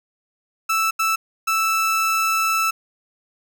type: tone bursts at uneven times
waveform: 30% pulse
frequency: 1318.5 Hz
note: E6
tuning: in tune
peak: -15 dBFS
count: 3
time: 0.69-0.91 / 0.99-1.16 / 1.47-2.71 s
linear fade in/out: 10 ms
effects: none